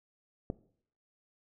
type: click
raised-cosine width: 2 ms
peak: -20 dBFS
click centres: 0.501 s
effects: noise-tail reverb RT60 0.6 s tail -19 dB re dry